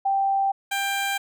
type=tone pair in turn; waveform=sine / 15% pulse; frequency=784 / 792.2 Hz; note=G5 / G5; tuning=0 / +18 cents; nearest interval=unison; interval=18 cents; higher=second; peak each=-19 / -17 dBFS; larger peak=second; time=0.05-0.52 / 0.71-1.18 s; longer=neither; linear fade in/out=10 ms; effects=none